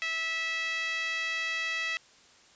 5% pulse tone with band-pass filter, 653 Hz, E5, 17 cents flat, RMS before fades -32 dBFS, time 0.02-1.97 s, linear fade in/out 0 ms, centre 2200 Hz, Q 3.4, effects white hiss -58 dBFS RMS until 2.55 s + resampled to 16000 Hz

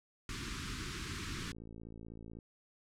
pink band-stop noise, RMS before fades -41 dBFS, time 0.29-1.52 s, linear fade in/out 2 ms, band 380 to 1100 Hz, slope 48 dB/octave
click train, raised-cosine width 3 ms, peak -37 dBFS, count 58, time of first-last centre 1.37-2.388 s, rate 56 Hz
effects low-pass 7000 Hz 12 dB/octave

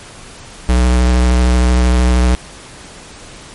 square tone with vibrato, 61.74 Hz, B1, in tune, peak -9 dBFS, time 0.69-2.35 s, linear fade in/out 0 ms, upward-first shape sine, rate 13 Hz, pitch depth 22 cents each way, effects pink hiss -35 dBFS RMS until 3.54 s + MP3 48 kbps

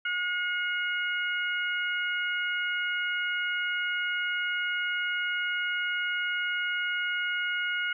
harmonic tone, 720 Hz, F#5, 47 cents flat, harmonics 2 / 3 / 4, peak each -29 / -33 / -35 dBFS, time 0.05-7.93 s, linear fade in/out 5 ms, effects none

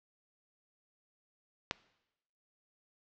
click, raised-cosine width 0.2 ms, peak -13 dBFS, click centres 1.711 s, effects noise-tail reverb RT60 0.9 s tail -21 dB re dry + low-pass 5000 Hz 12 dB/octave

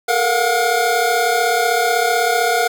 square tone cluster, 435.6 / 468.5 / 706 / 742 / 1441 Hz, A4 / A#4 / F5 / F#5 / F#6, -17 / +9 / +19 / +5 / -46 cents, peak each -27 / -21 / -19 / -23 / -22 dBFS, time 0.08-2.68 s, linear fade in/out 10 ms, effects 8-bit

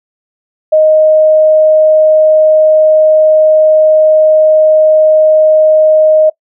sine tone, 622.3 Hz, D#5, in tune, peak -3 dBFS, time 0.72-6.3 s, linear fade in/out 10 ms, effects noise-tail reverb RT60 0.1 s tail -22 dB re dry

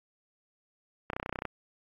clicks, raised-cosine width 0.5 ms, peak -18 dBFS, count 12, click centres 1.101 / 1.133 / 1.165 / 1.199 / 1.229 / 1.261 / 1.294 / 1.327 / 1.358 / 1.389 / 1.421 / 1.453 s, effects AAC 32 kbps

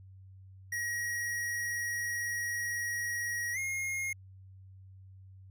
square tone with pitch glide, 1898 to 2143 Hz, A#6 to C7, +31 to +41 cents, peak -33 dBFS, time 0.72-4.13 s, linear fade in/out 5 ms, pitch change +210 cents, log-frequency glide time 3.53-3.58 s, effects added 95 Hz sine -50 dBFS peak until 5.5 s

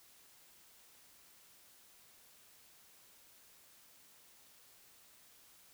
silence, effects white hiss -63 dBFS RMS until 5.73 s

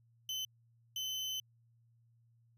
35% pulse tone bursts at uneven times, 3046 Hz, F#7, 50 cents sharp, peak -35 dBFS, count 2, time 0.29-0.45 / 0.96-1.4 s, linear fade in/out 2 ms, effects added 116 Hz sine -66 dBFS peak until 2.57 s

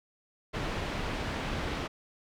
pink low-pass noise, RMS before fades -34 dBFS, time 0.53-1.88 s, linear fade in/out 20 ms, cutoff 3200 Hz, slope 12 dB/octave, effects none

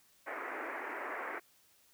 white band-pass noise, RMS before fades -41 dBFS, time 0.26-1.4 s, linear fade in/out 20 ms, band 280 to 2100 Hz, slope 48 dB/octave, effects white hiss -67 dBFS RMS until 1.93 s

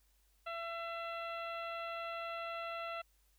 harmonic tone, 672 Hz, E5, 33 cents sharp, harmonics 1 / 2 / 3 / 4 / 5 / 6, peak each -43 / -43 / -51 / -48 / -55 / -58 dBFS, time 0.46-3.02 s, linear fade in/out 10 ms, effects added 50 Hz sine -70 dBFS peak until 3.38 s + white hiss -75 dBFS RMS until 3.38 s

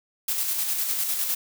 blue noise with tremolo, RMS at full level -25 dBFS, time 0.28-1.35 s, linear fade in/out 5 ms, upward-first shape square, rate 9.9 Hz, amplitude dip 35%, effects none

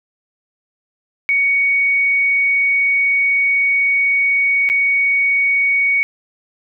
sine tone with dropouts, 2236 Hz, C#7, 14 cents sharp, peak -12 dBFS, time 1.29-6.03 s, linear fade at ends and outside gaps 0 ms, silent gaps 4.69-4.699 s, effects none

